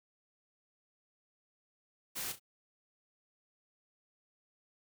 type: noise with echo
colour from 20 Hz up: white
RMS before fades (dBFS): -39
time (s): 2.15-2.33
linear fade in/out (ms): 20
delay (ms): 34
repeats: 2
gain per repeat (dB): -10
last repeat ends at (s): 2.398
effects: none